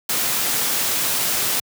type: noise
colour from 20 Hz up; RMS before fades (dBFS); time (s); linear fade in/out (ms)
white; -21; 0.09-1.6; 5
effects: high-pass 100 Hz 12 dB/octave